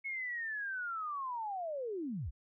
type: linear sweep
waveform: sine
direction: down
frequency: 2200 to 46.3 Hz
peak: -36 dBFS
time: 0.04-2.31 s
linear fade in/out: 20 ms
effects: none